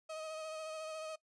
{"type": "tone with vibrato", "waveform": "35% pulse", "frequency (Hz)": 630, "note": "D#5", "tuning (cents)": 21, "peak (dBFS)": -40, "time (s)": [0.09, 1.16], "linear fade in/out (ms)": 10, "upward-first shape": "sine", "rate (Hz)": 14, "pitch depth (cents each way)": 24, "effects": ["noise-tail reverb RT60 0.1 s tail -19 dB re dry", "resampled to 22050 Hz"]}